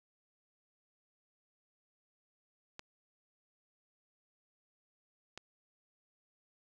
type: clicks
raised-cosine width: 0.2 ms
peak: -27 dBFS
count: 2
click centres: 2.794 / 5.376 s
effects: none